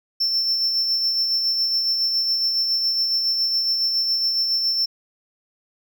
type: tone with tremolo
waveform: triangle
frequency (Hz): 5370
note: E8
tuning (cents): +31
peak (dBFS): -16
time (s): 0.2-4.86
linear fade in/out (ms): 10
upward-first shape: sine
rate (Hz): 7.2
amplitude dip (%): 35
effects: none